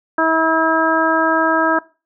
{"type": "harmonic tone", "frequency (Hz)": 322.7, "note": "E4", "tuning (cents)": -37, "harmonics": [1, 2, 3, 4, 5], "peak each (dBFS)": [-19, -19, -19, -19, -19], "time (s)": [0.18, 1.79], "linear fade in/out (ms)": 5, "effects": ["noise-tail reverb RT60 0.3 s tail -20 dB re dry"]}